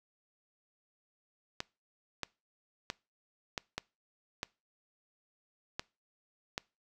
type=clicks; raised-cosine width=0.2 ms; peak=-17 dBFS; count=8; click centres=1.604 / 2.233 / 2.901 / 3.578 / 3.78 / 4.431 / 5.795 / 6.579 s; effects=noise-tail reverb RT60 0.3 s tail -24 dB re dry